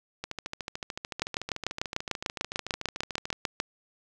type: two click trains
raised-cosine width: 0.2 ms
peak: -17 / -10 dBFS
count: 43 / 17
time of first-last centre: 0.24-3.328 / 1.22-3.601 s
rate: 13.6 / 6.72 Hz
effects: none